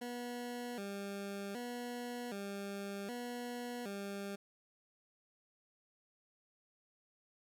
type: tone with vibrato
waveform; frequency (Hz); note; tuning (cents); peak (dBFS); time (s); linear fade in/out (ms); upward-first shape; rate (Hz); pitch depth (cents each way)
20% pulse; 220; A3; 0; -36; 0.01-4.36; 10; square; 0.65; 170
effects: none